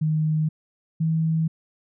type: tone pair in turn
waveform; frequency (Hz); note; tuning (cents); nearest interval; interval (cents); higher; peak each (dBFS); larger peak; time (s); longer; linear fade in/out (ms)
sine; 155.56 / 160.86; D#3 / E3; 0 / -42; minor second; 58; second; -19; neither; 0.01-0.49 / 1-1.48; neither; 10
effects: none